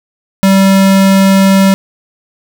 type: tone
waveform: square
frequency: 193.7 Hz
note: G3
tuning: 20 cents flat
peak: -5 dBFS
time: 0.43-1.74 s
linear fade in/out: 0 ms
effects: none